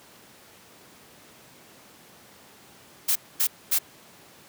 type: noise bursts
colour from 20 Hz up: blue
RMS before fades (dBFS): -22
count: 3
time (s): 3.08-3.788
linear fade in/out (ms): 10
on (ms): 76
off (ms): 240
effects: pink hiss -51 dBFS RMS until 4.48 s + high-pass 150 Hz 12 dB/octave